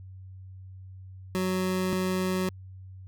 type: tone pair in turn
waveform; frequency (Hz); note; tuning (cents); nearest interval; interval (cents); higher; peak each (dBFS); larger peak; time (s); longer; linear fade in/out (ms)
25% pulse; 185.5 / 185.5; F#3 / F#3; +5 / +5; unison; 0; neither; -22; neither; 1.35-1.93 / 1.93-2.49; first; 0
effects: added 94 Hz sine -42 dBFS peak until 3.07 s